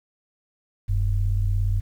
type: tone pair together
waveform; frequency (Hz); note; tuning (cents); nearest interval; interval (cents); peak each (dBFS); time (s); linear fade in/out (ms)
sine; 41.11 / 98; E1 / G2; -4 / 0; octave + minor third; 1504; -22; 0.88-1.81; 20
effects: 9-bit